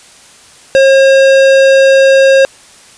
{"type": "tone with tanh clipping", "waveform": "sine", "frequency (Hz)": 539, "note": "C#5", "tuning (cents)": -49, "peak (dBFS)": -5, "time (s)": [0.75, 2.45], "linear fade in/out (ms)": 0, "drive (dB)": 18, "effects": ["white hiss -39 dBFS RMS until 2.97 s", "resampled to 22050 Hz"]}